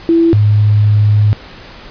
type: tone pair in turn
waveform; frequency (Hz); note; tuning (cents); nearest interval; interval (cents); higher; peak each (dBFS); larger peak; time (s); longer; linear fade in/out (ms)
sine; 332.9 / 104.86; E4 / G#2; +17 / +17; octave + minor sixth; 2000; first; -6; neither; 0.09-0.33 / 0.33-1.33; second; 0
effects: pink hiss -34 dBFS RMS until 1.9 s + resampled to 11025 Hz